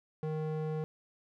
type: tone with band-pass filter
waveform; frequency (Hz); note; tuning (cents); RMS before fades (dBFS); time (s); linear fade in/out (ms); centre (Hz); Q
square; 155.56; D#3; 0; -35; 0.23-0.84; 0; 350; 1.4
effects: none